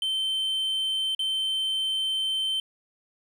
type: tone with dropouts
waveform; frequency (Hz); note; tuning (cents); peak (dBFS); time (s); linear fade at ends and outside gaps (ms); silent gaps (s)
triangle; 3098; G7; -21; -23; 0.02-2.6; 2; 1.149-1.192
effects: none